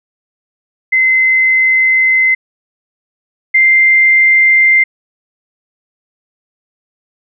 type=tone pair in turn; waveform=sine; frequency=2057 / 2091 Hz; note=C7 / C7; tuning=-30 / -2 cents; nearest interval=unison; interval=28 cents; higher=second; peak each=-7 / -5 dBFS; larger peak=second; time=0.92-2.35 / 3.54-4.84 s; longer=first; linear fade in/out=10 ms; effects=none